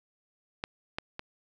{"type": "clicks", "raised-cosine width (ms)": 0.3, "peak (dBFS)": [-16, -16, -21], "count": 3, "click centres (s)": [0.639, 0.985, 1.194], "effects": []}